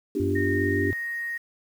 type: chord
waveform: sine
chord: G dominant seventh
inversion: first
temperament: equal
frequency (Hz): 246.9 / 293.7 / 349.2 / 392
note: B3 / D4 / F4 / G4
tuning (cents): 0 / 0 / 0 / 0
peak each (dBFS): -32 / -27 / -31 / -27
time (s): 0.15-0.91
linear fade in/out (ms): 5
type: tone with vibrato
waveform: sine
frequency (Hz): 94.8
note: F#2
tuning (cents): +43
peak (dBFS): -27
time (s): 0.2-0.93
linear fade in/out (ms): 0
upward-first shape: sine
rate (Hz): 9.4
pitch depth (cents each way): 10
type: tone with pitch glide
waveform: sine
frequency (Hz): 1843 to 1868.7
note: A#6 to A#6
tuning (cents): -20 to +4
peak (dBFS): -28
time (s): 0.35-1.38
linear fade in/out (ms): 10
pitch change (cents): +24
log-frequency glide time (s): 0.54-1.03
effects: 8-bit